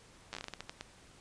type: slowing click train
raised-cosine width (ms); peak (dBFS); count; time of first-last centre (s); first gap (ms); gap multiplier
0.2; -23; 12; 0.33-0.81; 9; 1.29
effects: pink hiss -59 dBFS RMS until 1.2 s + resampled to 22050 Hz